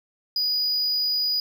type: tone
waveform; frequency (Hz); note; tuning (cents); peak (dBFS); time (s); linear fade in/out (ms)
triangle; 4925; D#8; -19; -20; 0.36-1.4; 2
effects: none